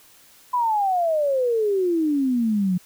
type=exponential sweep; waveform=sine; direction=down; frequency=1009 to 176.1 Hz; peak=-18 dBFS; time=0.53-2.78 s; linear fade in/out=10 ms; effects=white hiss -52 dBFS RMS until 2.85 s